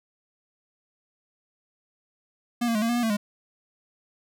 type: tone with pitch steps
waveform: square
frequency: 239.2 / 230.6 / 211.5 / 229.7 / 239 / 241.3 / 223.9 / 206.3 Hz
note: A#3 / A#3 / G#3 / A#3 / A#3 / B3 / A3 / G#3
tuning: +45 / -19 / +32 / -25 / +43 / -40 / +30 / -11 cents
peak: -23 dBFS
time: 2.61-3.17 s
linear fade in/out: 10 ms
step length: 70 ms
effects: none